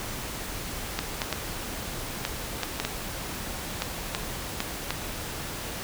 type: clicks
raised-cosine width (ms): 0.2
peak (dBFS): -9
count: 11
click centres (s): 0.99 / 1.218 / 1.327 / 2.251 / 2.633 / 2.8 / 2.85 / 3.821 / 4.149 / 4.604 / 4.906
effects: pink hiss -35 dBFS RMS until 5.83 s